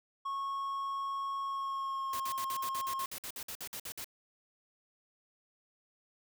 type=tone with pitch glide; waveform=triangle; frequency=1098 to 1072.9 Hz; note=C#6 to C6; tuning=-17 to +43 cents; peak=-32 dBFS; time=0.25-3.06 s; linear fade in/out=10 ms; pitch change=-40 cents; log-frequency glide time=1.41-2.3 s
type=noise bursts; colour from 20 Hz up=white; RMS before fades=-42 dBFS; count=16; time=2.13-4.044 s; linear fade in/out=2 ms; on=69 ms; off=54 ms
effects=none